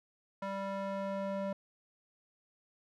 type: tone with band-pass filter sweep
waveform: square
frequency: 196 Hz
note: G3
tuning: in tune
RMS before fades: -37 dBFS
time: 0.42-1.53 s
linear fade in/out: 5 ms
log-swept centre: 920 to 560 Hz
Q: 1.3
effects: none